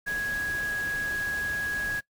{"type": "tone in noise", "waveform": "sine", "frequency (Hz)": 1661.2, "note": "G#6", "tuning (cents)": 0, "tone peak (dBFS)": -27, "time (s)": [0.06, 2.01], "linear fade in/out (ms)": 20, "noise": "pink", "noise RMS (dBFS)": -40, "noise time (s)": [0.06, 2.01], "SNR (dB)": 10, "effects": ["noise-tail reverb RT60 0.1 s tail -20 dB re dry"]}